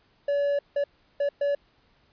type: tone bursts at uneven times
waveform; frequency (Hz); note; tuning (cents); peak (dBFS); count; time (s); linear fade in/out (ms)
triangle; 570; C#5; +48; -20; 4; 0.28-0.59 / 0.76-0.84 / 1.2-1.29 / 1.41-1.55; 5
effects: pink hiss -64 dBFS RMS until 2.12 s + resampled to 11025 Hz